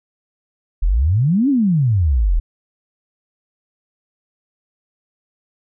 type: exponential two-way sweep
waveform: sine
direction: up then down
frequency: 36.71 to 293.7 to 36.71 Hz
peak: -12 dBFS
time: 0.82-2.4 s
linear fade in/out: 10 ms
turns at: 1.49 s
effects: none